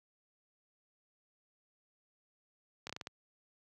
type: slowing click train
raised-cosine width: 0.2 ms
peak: -24 dBFS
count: 6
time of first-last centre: 2.87-3.071 s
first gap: 25 ms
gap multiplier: 1.24
effects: high-pass 80 Hz 12 dB/octave